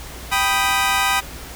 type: chord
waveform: 20% pulse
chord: G augmented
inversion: none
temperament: equal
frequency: 784 / 987.8 / 1244.5 Hz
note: G5 / B5 / D#6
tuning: 0 / 0 / 0 cents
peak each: -16 dBFS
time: 0.31-1.21 s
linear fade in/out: 20 ms
effects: added 60 Hz sine -38 dBFS peak until 1.55 s + pink hiss -36 dBFS RMS until 1.55 s